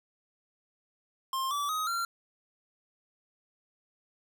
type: tone with pitch steps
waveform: square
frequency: 1059 / 1154.8 / 1259.4 / 1373.4 Hz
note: C6 / D6 / D#6 / F6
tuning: +21 / -30 / +21 / -29 cents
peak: -30 dBFS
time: 1.33-2.05 s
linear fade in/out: 2 ms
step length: 180 ms
effects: none